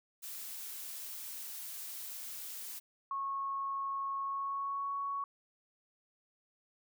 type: noise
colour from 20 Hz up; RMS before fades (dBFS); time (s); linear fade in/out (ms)
blue; -44; 0.22-2.8; 20
type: tone with pitch glide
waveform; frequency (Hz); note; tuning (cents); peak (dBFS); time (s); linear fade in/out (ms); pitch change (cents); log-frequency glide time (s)
sine; 1097 to 1114.9; C#6 to C#6; -18 to +10; -34; 3.11-5.24; 2; +28; 4.19-4.94
effects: none